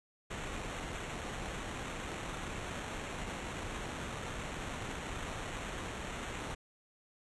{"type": "noise with sample-and-hold", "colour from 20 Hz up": "pink", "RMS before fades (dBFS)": -41, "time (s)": [0.3, 6.55], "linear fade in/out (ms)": 10, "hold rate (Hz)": 4900, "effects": ["resampled to 24000 Hz"]}